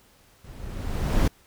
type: noise with level ramp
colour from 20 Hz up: brown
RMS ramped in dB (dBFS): -43 to -18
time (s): 0.44-1.28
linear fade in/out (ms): 5
effects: pink hiss -58 dBFS RMS until 1.46 s